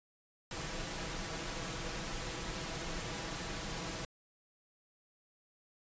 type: noise with comb filter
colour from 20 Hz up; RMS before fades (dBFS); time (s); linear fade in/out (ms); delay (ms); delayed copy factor
pink; -40; 0.51-4.05; 2; 6.1; +0.5
effects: resampled to 16000 Hz